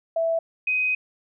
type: tone pair in turn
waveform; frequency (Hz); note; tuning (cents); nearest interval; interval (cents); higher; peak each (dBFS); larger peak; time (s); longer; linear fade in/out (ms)
sine; 659.3 / 2511; E5 / D#7; 0 / +15; octave + major seventh; 2315; second; -20; neither; 0.16-0.39 / 0.67-0.95; second; 5
effects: none